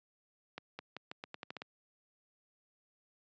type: accelerating click train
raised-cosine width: 0.3 ms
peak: -26 dBFS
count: 10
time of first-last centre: 0.58-1.619 s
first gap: 210 ms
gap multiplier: 0.84
effects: high-pass 150 Hz 12 dB/octave + resampled to 16000 Hz